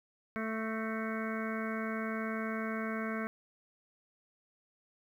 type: harmonic tone with a mistuned harmonic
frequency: 221 Hz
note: A3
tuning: 8 cents sharp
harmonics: 1 / 2 / 3 / 5 / 6 / 7 / 8 / 9 / 10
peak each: -36 / -42 / -43 / -44 / -45 / -43 / -49 / -50 / -46 dBFS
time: 0.36-3.27 s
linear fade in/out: 0 ms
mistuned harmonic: 8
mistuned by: +58 cents
effects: 11-bit